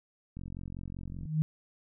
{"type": "click train", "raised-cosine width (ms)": 5, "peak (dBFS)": -29, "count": 41, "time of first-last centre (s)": [0.37, 1.255], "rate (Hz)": 45.2}
{"type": "tone with exponential growth", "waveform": "sine", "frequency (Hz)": 155.56, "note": "D#3", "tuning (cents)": 0, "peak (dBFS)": -21, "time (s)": [1.07, 1.42], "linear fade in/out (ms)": 0, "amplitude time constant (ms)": 76}
{"effects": []}